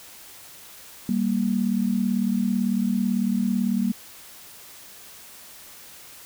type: tone pair together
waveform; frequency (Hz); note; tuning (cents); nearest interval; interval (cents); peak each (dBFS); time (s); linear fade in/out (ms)
sine; 196 / 234; G3 / A#3; 0 / +7; minor third; 307; -23; 1.09-3.92; 2
effects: white hiss -45 dBFS RMS until 6.25 s